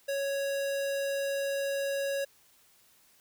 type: tone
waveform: square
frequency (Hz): 554.4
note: C#5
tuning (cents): 0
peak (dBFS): -30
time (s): 0.08-2.25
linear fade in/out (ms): 10
effects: white hiss -63 dBFS RMS until 3.2 s